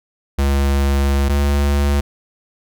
square tone pair in turn, 69.5 / 71.08 Hz, C#2 / C#2, +5 / +44 cents, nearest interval unison, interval 39 cents, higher second, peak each -14 dBFS, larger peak neither, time 0.38-1.29 / 1.29-2.01 s, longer first, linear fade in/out 10 ms, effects none

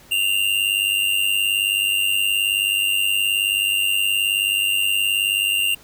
square tone with amplitude modulation, 2790 Hz, F7, 2 cents flat, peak -15 dBFS, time 0.11-5.75 s, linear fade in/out 10 ms, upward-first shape sine, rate 98.9 Hz, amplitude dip 70%, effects pink hiss -48 dBFS RMS until 5.83 s

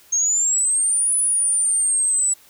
sine exponential two-way sweep, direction up then down, 6420 to 9990 to 7860 Hz, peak -16 dBFS, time 0.12-2.34 s, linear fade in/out 10 ms, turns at 1.15 s, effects white hiss -51 dBFS RMS until 2.49 s

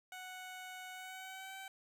15% pulse tone with pitch glide, 740 to 770.1 Hz, F#5 to G5, 0 to -31 cents, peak -40 dBFS, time 0.12-1.68 s, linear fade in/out 2 ms, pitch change +69 cents, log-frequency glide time 0.93-1.56 s, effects none

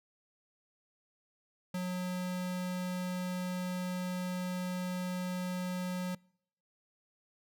square tone, 181.6 Hz, F#3, 32 cents flat, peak -34 dBFS, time 1.74-6.15 s, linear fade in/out 5 ms, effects noise-tail reverb RT60 0.7 s tail -26 dB re dry

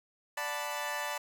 20% pulse chord, B minor seventh, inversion first, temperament equal with one note detuned, 587.3 / 737.9 / 880 / 987.8 Hz, D5 / F#5 / A5 / B5, 0 / -5 / 0 / 0 cents, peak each -34 / -39 / -33 / -35 dBFS, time 0.37-1.18 s, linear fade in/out 5 ms, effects none

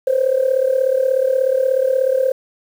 sine tone with amplitude modulation, 523.3 Hz, C5, in tune, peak -9 dBFS, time 0.07-2.32 s, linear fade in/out 5 ms, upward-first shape sine, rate 36.6 Hz, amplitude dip 80%, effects tanh soft clip ceiling -6 dBFS + 7-bit

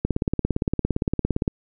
click train, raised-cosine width 3 ms, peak -8 dBFS, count 26, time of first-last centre 0.05-1.479 s, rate 17.5 Hz, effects none

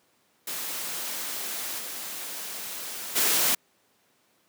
white noise with level steps, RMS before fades -33 / -36 / -23 dBFS, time 0.47-3.55 s, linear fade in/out 5 ms, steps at 1.78 / 3.15 s, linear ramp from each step 20 ms, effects pink hiss -66 dBFS RMS until 4.48 s + high-pass 200 Hz 12 dB/octave

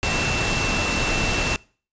sine tone in noise, 2684 Hz, E7, 31 cents sharp, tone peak -26 dBFS, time 0.03-1.56 s, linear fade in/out 0 ms, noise pink, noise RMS -23 dBFS, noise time 0.03-1.56 s, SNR -6 dB, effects noise-tail reverb RT60 0.4 s tail -23 dB re dry + resampled to 16000 Hz

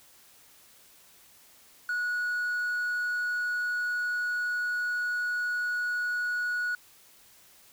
sine tone with hard clipping, 1461 Hz, F#6, 22 cents flat, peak -28 dBFS, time 1.89-6.75 s, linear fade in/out 2 ms, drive 2 dB, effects white hiss -57 dBFS RMS until 7.72 s

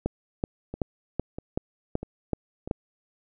two click trains, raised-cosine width 2 ms, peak -12 / -21 dBFS, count 8 / 4, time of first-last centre 0.06-2.712 / 0.74-2.675 s, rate 2.64 / 1.55 Hz, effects none

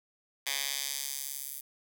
10% pulse tone with high-pass filter sweep, 138.59 Hz, C#3, in tune, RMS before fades -36 dBFS, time 0.46-1.61 s, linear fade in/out 10 ms, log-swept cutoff 2500 to 12000 Hz, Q 0.8, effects none

